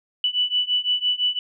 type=beating tone pair; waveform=sine; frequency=2966 / 2971.9 Hz; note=F#7 / F#7; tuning=+4 / +7 cents; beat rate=5.9 Hz; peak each=-23 / -22 dBFS; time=0.24-1.39 s; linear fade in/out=2 ms; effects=none